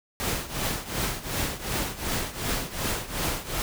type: noise with tremolo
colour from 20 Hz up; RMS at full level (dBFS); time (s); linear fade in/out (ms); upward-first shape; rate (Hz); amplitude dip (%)
pink; -26; 0.2-3.62; 0; triangle; 2.7; 85
effects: none